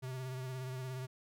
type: tone with vibrato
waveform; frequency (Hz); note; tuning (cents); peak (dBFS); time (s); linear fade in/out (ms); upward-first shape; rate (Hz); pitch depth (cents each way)
square; 129.3; C3; -20; -40; 0.02-1.07; 20; triangle; 17; 40
effects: none